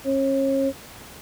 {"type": "tone pair together", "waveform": "sine", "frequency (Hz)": [271.4, 542.8], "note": ["C#4", "C#5"], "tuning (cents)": [-36, -36], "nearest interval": "octave", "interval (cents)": 1200, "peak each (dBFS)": [-22, -21], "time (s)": [0.04, 0.73], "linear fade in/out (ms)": 50, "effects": ["pink hiss -42 dBFS RMS until 1.21 s", "high-pass 60 Hz 12 dB/octave"]}